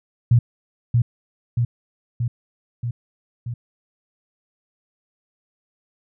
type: tone with echo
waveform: sine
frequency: 119.2 Hz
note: A#2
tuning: 39 cents sharp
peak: -10 dBFS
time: 0.31-0.39 s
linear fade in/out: 5 ms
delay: 630 ms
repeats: 5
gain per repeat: -3 dB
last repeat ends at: 3.54 s
effects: none